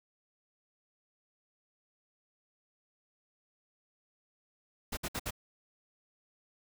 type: noise bursts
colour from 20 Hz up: pink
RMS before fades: -36 dBFS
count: 4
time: 4.92-5.308 s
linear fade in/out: 10 ms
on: 52 ms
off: 60 ms
effects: none